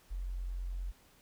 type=tone; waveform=sine; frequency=44.84 Hz; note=F1; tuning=46 cents sharp; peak=-35 dBFS; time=0.1-0.92 s; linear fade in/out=20 ms; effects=pink hiss -64 dBFS RMS until 1.21 s